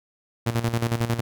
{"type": "tone with tremolo", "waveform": "sawtooth", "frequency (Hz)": 116.5, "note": "A#2", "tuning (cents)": -1, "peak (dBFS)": -16, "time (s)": [0.46, 1.21], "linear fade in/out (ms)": 10, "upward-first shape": "square", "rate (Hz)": 11, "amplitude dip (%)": 70, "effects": []}